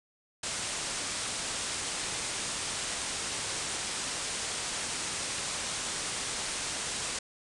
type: low-pass noise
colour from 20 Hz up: white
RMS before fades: -35 dBFS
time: 0.43-7.19 s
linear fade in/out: 5 ms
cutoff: 9600 Hz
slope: 96 dB/octave
effects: none